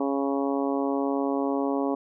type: harmonic tone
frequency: 138.59 Hz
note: C#3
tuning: in tune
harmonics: 2 / 3 / 4 / 5 / 6 / 7 / 8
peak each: -26 / -30 / -32 / -34 / -36 / -37 / -38 dBFS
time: 0-1.95 s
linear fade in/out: 5 ms
effects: none